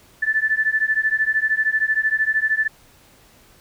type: beating tone pair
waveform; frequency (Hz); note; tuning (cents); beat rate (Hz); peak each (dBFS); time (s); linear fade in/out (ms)
sine; 1748 / 1761; A6 / A6; -12 / +1; 13; -20; 0.22-2.68; 10
effects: pink hiss -52 dBFS RMS until 3.6 s